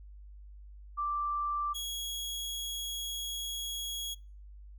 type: tone pair in turn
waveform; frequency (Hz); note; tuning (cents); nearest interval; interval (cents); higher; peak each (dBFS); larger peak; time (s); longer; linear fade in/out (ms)
sine / sawtooth; 1174.7 / 3323; D6 / G#7; 0 / 0; octave + tritone; 1800; second; -30 / -32; first; 0.97-1.74 / 1.74-4.15; second; 20
effects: noise-tail reverb RT60 0.4 s tail -24 dB re dry + added 50 Hz sine -47 dBFS peak until 4.78 s